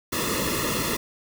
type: noise with comb filter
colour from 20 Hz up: pink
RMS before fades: -26 dBFS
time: 0.12-0.97 s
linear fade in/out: 10 ms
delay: 1.3 ms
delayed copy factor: -0.95
effects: none